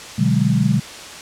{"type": "chord", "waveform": "sine", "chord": "G# half-diminished seventh", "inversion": "first", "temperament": "just", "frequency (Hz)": [124.59, 149.51, 186.89, 207.7], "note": ["B2", "D3", "F#3", "G#3"], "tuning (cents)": [16, 31, 18, 0], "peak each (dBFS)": -19, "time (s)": [0.18, 0.8], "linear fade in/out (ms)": 10, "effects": ["white hiss -34 dBFS RMS until 1.21 s", "low-pass 7000 Hz 12 dB/octave"]}